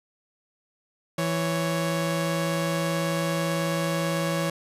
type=tone pair together; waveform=sawtooth; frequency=165.4 / 554.4 Hz; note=E3 / C#5; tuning=+6 / 0 cents; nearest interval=octave + major sixth; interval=2094 cents; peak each=-22 / -24 dBFS; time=1.18-4.5 s; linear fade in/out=5 ms; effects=resampled to 32000 Hz